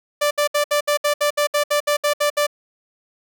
sawtooth tone bursts, 587.3 Hz, D5, in tune, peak -12 dBFS, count 14, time 0.21-2.468 s, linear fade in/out 10 ms, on 100 ms, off 66 ms, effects none

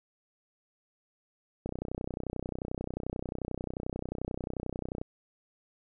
click train, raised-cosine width 2 ms, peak -21 dBFS, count 106, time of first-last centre 1.66-5.015 s, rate 31.3 Hz, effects none

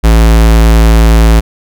square tone, 55.6 Hz, A1, 19 cents sharp, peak -3 dBFS, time 0.03-1.41 s, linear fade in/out 20 ms, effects none

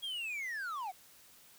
triangle linear sweep, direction down, 3322 to 698.5 Hz, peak -35 dBFS, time 0.02-0.92 s, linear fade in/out 20 ms, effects white hiss -60 dBFS RMS until 1.58 s

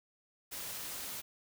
white noise, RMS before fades -42 dBFS, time 0.51-1.22 s, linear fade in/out 20 ms, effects none

